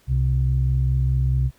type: tone pair together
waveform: sine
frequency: 64.8 / 129.6 Hz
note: C2 / C3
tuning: -16 / -16 cents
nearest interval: octave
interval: 1200 cents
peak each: -19 dBFS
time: 0.07-1.51 s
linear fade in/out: 50 ms
effects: tanh soft clip ceiling -10 dBFS + pink hiss -58 dBFS RMS until 1.58 s